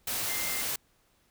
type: tone in noise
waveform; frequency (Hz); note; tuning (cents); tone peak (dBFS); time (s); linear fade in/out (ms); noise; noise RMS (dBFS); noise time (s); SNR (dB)
sine; 2092; C7; -1; -37; 0.28-0.62; 5; white; -32; 0.07-0.76; -8
effects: pink hiss -68 dBFS RMS until 1.3 s